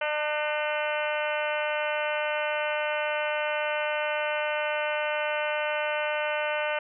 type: harmonic tone with a mistuned harmonic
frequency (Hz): 300.6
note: D4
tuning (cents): +40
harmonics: 2 / 3 / 4 / 5 / 6 / 7 / 8 / 9 / 10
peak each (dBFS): -29 / -34 / -38 / -33 / -40 / -37 / -38 / -37 / -40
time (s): 0.01-6.79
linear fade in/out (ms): 5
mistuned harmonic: 6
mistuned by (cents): +21
effects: none